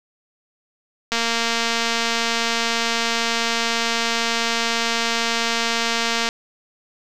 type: click train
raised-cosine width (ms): 0.2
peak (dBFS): -4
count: 1195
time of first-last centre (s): 1.12-6.289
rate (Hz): 231
effects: none